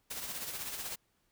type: noise with tremolo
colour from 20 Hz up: white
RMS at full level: -38 dBFS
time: 0.1-0.96 s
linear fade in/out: 10 ms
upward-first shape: triangle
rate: 16 Hz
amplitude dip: 55%
effects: pink hiss -75 dBFS RMS until 1.31 s